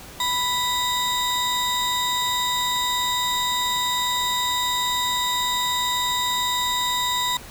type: tone pair together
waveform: 35% pulse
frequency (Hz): 987.8 / 3729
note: B5 / A#7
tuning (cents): 0 / 0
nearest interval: octave + major seventh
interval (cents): 2300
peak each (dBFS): -22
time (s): 0.2-7.37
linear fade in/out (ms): 2
effects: pink hiss -41 dBFS RMS until 7.5 s